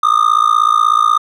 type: tone with amplitude modulation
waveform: triangle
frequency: 1221 Hz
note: D#6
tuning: 33 cents flat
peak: -3 dBFS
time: 0.03-1.18 s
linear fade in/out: 5 ms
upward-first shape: sine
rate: 56.4 Hz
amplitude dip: 95%
effects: none